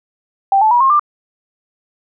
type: tone with pitch steps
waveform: sine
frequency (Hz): 784 / 869.9 / 965.2 / 1071 / 1188.3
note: G5 / A5 / B5 / C6 / D6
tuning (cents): 0 / -20 / -40 / +40 / +20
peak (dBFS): -8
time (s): 0.52-0.995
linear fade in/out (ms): 2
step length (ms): 95
effects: none